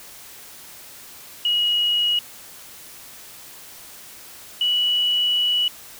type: tone pair in turn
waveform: sine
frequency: 2900 / 2942 Hz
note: F#7 / F#7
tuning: -35 / -11 cents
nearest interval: unison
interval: 24 cents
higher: second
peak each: -17 dBFS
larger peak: neither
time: 1.45-2.19 / 4.61-5.68 s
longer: second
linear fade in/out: 2 ms
effects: white hiss -42 dBFS RMS until 5.99 s